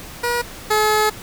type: tone pair in turn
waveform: 15% pulse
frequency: 480 / 427.6 Hz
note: B4 / A4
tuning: -49 / -49 cents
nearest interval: major second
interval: 200 cents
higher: first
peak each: -12 / -8 dBFS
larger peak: second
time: 0.23-0.42 / 0.7-1.1 s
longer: second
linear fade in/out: 10 ms
effects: pink hiss -36 dBFS RMS until 1.22 s